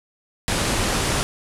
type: low-pass noise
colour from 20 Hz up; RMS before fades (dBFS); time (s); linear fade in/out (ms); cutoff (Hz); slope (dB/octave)
pink; -22; 0.48-1.23; 0; 11000; 48
effects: none